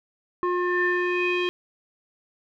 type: tone with low-pass filter sweep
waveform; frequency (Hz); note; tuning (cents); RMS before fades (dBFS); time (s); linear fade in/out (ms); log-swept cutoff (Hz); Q
square; 357; F4; +38; -24; 0.43-1.49; 0; 1300 to 3000; 6.6
effects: none